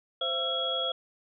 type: tone cluster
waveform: sine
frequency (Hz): 522 / 674 / 1342 / 3324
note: C5 / E5 / E6 / G#7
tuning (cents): -4 / +38 / +31 / +1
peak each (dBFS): -34 / -36 / -37 / -29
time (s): 0.21-0.92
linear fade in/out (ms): 5
effects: none